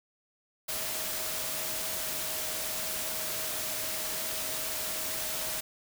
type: tone in noise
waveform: sine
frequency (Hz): 632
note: D#5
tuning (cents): +27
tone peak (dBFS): -45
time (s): 0.68-5.61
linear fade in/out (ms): 10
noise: white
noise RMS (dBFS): -34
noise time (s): 0.68-5.61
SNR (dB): -14
effects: none